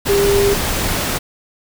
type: tone in noise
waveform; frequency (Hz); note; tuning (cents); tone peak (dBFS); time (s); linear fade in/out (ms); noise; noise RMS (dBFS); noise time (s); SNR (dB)
sine; 400.8; G4; +38; -12; 0.08-0.55; 20; pink; -19; 0.05-1.19; +4
effects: none